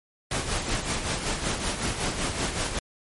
pink noise with tremolo, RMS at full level -26 dBFS, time 0.31-2.79 s, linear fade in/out 2 ms, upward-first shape sine, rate 5.3 Hz, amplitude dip 55%, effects MP3 48 kbps

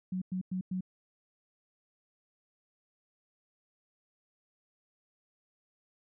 sine tone bursts, 184.9 Hz, F#3, 1 cent flat, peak -31 dBFS, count 4, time 0.12-0.808 s, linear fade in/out 5 ms, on 97 ms, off 100 ms, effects none

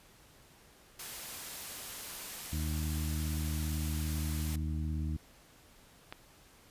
white noise, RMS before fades -43 dBFS, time 0.99-4.56 s, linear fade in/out 5 ms
harmonic tone, 77.6 Hz, D#2, 4 cents flat, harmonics 1 / 2 / 3 / 4, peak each -33 / -39 / -43 / -45 dBFS, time 2.52-5.17 s, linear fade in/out 10 ms
click, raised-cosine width 0.3 ms, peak -25 dBFS, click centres 6.125 s
effects pink hiss -60 dBFS RMS until 6.7 s + resampled to 32000 Hz

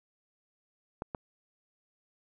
clicks, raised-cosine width 1 ms, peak -21 dBFS, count 2, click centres 1.021 / 1.148 s, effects none

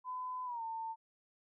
sine tone with pitch glide, 1010 to 899.8 Hz, B5 to A5, +39 to +39 cents, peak -38 dBFS, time 0.04-0.96 s, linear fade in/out 50 ms, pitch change -200 cents, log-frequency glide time 0.45-0.63 s, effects none

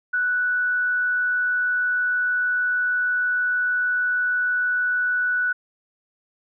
sine tone with frequency modulation, 1480 Hz, F#6, in tune, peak -19 dBFS, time 0.13-5.53 s, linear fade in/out 10 ms, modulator 93.6 Hz, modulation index 0.25, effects none

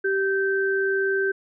sine tone pair together, 389.3 / 1554 Hz, G4 / G6, -12 / -16 cents, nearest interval 2 octaves, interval 2396 cents, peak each -22 / -24 dBFS, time 0.04-1.32 s, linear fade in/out 10 ms, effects none

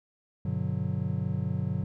triangle chord, G major seventh, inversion none, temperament just, 98 / 122.5 / 147 / 183.75 Hz, G2 / B2 / D3 / F#3, 0 / -14 / +2 / -12 cents, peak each -31 dBFS, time 0.45-1.84 s, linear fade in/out 5 ms, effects none

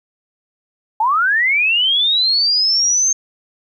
sine linear sweep, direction up, 837 to 6400 Hz, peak -12 dBFS, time 1-3.13 s, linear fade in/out 5 ms, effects 9-bit

